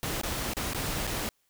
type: noise with dropouts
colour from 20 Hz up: pink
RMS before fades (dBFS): -32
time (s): 0.03-1.29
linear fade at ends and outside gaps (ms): 0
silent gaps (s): 0.214-0.234 / 0.535-0.568 / 0.734-0.747 / 1.069-1.075
effects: white hiss -72 dBFS RMS until 1.49 s